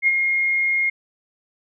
sine tone with ADSR envelope, 2140 Hz, C7, 38 cents sharp, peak -12 dBFS, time 0.02-0.9 s, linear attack 51 ms, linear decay 36 ms, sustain -5 dB, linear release 9 ms, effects none

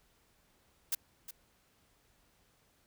blue noise with echo, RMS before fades -32 dBFS, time 0.92-0.95 s, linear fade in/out 5 ms, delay 360 ms, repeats 1, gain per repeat -13 dB, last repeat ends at 1.31 s, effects pink hiss -70 dBFS RMS until 2.86 s

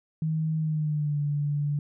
sine tone with pitch glide, 158 to 145.73 Hz, D#3 to D3, +27 to -13 cents, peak -24 dBFS, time 0.22-1.79 s, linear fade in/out 2 ms, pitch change -140 cents, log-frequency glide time 0.58-1.19 s, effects none

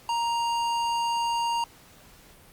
triangle tone with hard clipping, 935 Hz, A#5, 5 cents sharp, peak -26 dBFS, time 0.09-1.64 s, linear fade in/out 2 ms, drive 18 dB, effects pink hiss -53 dBFS RMS until 2.52 s + Opus 48 kbps

